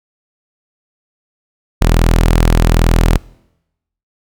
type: tone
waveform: sawtooth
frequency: 41.2 Hz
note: E1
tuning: in tune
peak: -4 dBFS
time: 1.81-3.18 s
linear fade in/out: 10 ms
effects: noise-tail reverb RT60 0.9 s tail -24 dB re dry